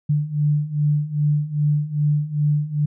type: beating tone pair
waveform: sine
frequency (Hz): 146.83 / 149.33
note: D3 / D3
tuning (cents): 0 / +29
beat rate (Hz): 2.5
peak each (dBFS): -22 / -19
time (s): 0.09-2.86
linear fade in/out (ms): 10
effects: none